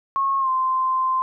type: tone with pitch glide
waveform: sine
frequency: 1090 to 1040.8 Hz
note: C#6 to C6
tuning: -29 to -9 cents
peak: -18 dBFS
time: 0.16-1.22 s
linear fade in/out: 0 ms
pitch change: -80 cents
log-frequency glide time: 0.39-0.49 s
effects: none